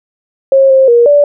sine tone with pitch steps, 540 / 531 / 473.8 / 580 Hz, C#5 / C5 / A#4 / D5, -45 / +25 / +28 / -22 cents, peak -3 dBFS, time 0.52-1.24 s, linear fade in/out 2 ms, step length 180 ms, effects none

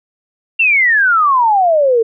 sine exponential sweep, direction down, 2765 to 440.1 Hz, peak -8 dBFS, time 0.59-2.03 s, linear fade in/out 10 ms, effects none

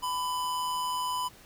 square tone with amplitude modulation, 1000 Hz, B5, 21 cents sharp, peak -28 dBFS, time 0.02-1.29 s, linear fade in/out 20 ms, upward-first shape sine, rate 159 Hz, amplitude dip 35%, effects pink hiss -54 dBFS RMS until 1.45 s

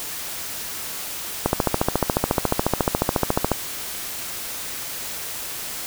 click train, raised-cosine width 1 ms, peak -3 dBFS, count 30, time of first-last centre 1.46-3.517 s, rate 14.1 Hz, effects white hiss -31 dBFS RMS until 5.86 s

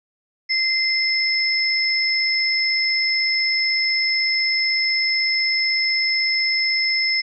sine tone pair together, 2078 / 5236 Hz, C7 / E8, -12 / -13 cents, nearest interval octave + major third, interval 1599 cents, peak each -20 dBFS, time 0.49-7.22 s, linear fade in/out 20 ms, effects none

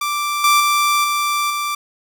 sawtooth tone with level steps, 1174.7 Hz, D6, in tune, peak -15 / -7 / -10 / -13 / -16 dBFS, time 0.01-1.75 s, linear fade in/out 5 ms, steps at 0.44 / 0.6 / 1.04 / 1.5 s, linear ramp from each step 2 ms, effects none

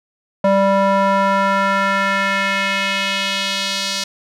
square tone with band-pass filter sweep, 196 Hz, G3, in tune, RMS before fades -17 dBFS, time 0.44-4.04 s, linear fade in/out 5 ms, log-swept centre 680 to 4700 Hz, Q 1.7, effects none

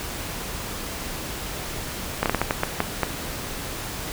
slowing click train, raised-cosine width 0.5 ms, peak -5 dBFS, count 9, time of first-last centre 2.23-3.033 s, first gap 28 ms, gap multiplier 1.35, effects pink hiss -32 dBFS RMS until 4.12 s

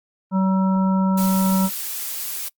harmonic tone, 190.1 Hz, F#3, 47 cents sharp, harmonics 1 / 3 / 5 / 7, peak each -16 / -30 / -26 / -32 dBFS, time 0.31-1.7 s, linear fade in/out 50 ms
blue noise, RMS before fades -28 dBFS, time 1.17-2.49 s, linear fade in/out 10 ms
effects noise-tail reverb RT60 0.1 s tail -24 dB re dry + Opus 32 kbps

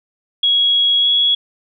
sine tone with pitch glide, 3322 to 3349 Hz, G#7 to G#7, 0 to +14 cents, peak -11 dBFS, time 0.43-1.35 s, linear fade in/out 5 ms, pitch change +14 cents, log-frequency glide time 1-1.07 s, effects none

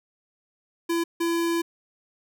square tone bursts at uneven times, 336.9 Hz, E4, 38 cents sharp, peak -23 dBFS, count 2, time 0.89-1.04 / 1.2-1.62 s, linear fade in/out 10 ms, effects none

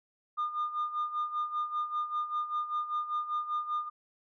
sine tone with tremolo, 1214 Hz, D#6, 43 cents flat, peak -26 dBFS, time 0.37-3.9 s, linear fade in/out 20 ms, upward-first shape sine, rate 5.1 Hz, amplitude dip 75%, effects tanh soft clip ceiling -26 dBFS

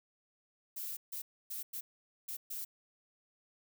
violet noise bursts at uneven times, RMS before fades -41 dBFS, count 6, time 0.76-0.97 / 1.12-1.22 / 1.5-1.63 / 1.73-1.81 / 2.28-2.37 / 2.5-2.65 s, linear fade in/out 10 ms, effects none

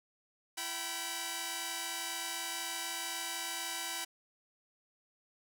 5% pulse tone cluster, 337.1 / 770 / 978 Hz, E4 / G5 / B5, +39 / -31 / -17 cents, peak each -34 / -28 / -28 dBFS, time 0.57-4.05 s, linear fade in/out 10 ms, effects none

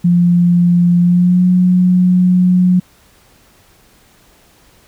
sine tone with pitch glide, 174.61 to 181.29 Hz, F3 to F#3, 0 to -35 cents, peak -7 dBFS, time 0.04-2.8 s, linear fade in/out 10 ms, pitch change +65 cents, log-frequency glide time 1-1.45 s, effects pink hiss -49 dBFS RMS until 4.87 s

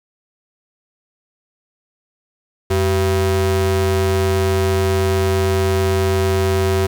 square ring-modulated tone, 146.9 Hz, D3, 1 cent sharp, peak -12 dBFS, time 2.7-6.87 s, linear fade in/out 10 ms, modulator 236 Hz, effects 8-bit

